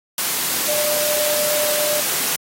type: tone in noise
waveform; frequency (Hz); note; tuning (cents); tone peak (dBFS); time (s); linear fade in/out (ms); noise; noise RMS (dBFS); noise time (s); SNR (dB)
sine; 598; D5; +31; -23; 0.68-2; 2; white; -21; 0.18-2.36; -5
effects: high-pass 150 Hz 12 dB/octave + AAC 48 kbps